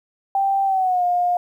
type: tone with pitch glide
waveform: sine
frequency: 784 to 710.7 Hz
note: G5 to F5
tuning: 0 to +30 cents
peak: -16 dBFS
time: 0.35-1.37 s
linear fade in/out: 2 ms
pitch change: -170 cents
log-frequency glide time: 0.65-1.04 s
effects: 9-bit